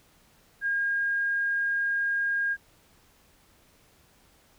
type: tone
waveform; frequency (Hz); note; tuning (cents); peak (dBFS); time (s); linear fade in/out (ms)
sine; 1621; G#6; -42; -24; 0.61-2.57; 50
effects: pink hiss -61 dBFS RMS until 4.58 s